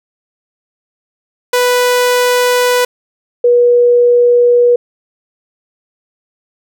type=tone pair in turn; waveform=sawtooth / sine; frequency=493.9 / 483.7 Hz; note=B4 / B4; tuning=0 / -36 cents; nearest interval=unison; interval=36 cents; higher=first; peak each=-5 dBFS; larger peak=neither; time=1.53-2.85 / 3.44-4.76 s; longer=neither; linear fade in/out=5 ms; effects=none